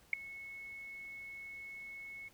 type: tone with ADSR envelope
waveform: sine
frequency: 2196 Hz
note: C#7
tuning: 17 cents flat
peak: -22 dBFS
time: 0.13-2.29 s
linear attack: 3 ms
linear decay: 5 ms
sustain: -23 dB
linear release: 14 ms
effects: pink hiss -65 dBFS RMS until 2.33 s